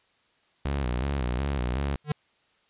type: tone with vibrato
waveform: sawtooth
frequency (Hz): 65.41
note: C2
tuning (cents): 0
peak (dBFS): -22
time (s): 0.65-1.96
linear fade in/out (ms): 5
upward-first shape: square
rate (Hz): 2.7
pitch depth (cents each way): 120
type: tone with exponential growth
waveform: square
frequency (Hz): 149.4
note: D3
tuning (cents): +30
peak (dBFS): -21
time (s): 2.04-2.12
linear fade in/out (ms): 5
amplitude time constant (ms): 17
effects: white hiss -66 dBFS RMS until 2.69 s + resampled to 8000 Hz